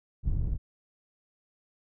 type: low-pass noise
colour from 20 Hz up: pink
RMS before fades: -27 dBFS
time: 0.23-0.58 s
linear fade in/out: 50 ms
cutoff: 100 Hz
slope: 12 dB/octave
effects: none